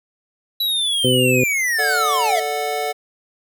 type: linear sweep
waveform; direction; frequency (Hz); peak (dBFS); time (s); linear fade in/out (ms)
square; down; 3956 to 624; -18; 0.6-2.4; 5
type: harmonic tone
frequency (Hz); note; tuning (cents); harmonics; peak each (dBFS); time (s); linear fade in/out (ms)
127; B2; +49; 1 / 2 / 3 / 4; -20 / -20 / -20 / -20; 1.04-1.44; 5
type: chord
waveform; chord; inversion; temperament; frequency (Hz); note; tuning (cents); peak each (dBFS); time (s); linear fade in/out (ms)
square; D major; second; just; 440.5 / 587.3 / 734.2; A4 / D5 / F#5; +2 / 0 / -14; -26 / -29 / -24; 1.78-2.93; 20
effects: none